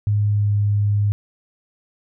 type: tone with pitch glide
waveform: sine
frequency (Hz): 103.83 to 102.87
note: G#2 to G#2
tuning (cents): 0 to -16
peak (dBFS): -15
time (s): 0.07-1.12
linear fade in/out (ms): 0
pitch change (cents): -16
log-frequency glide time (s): 0.28-0.51
effects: none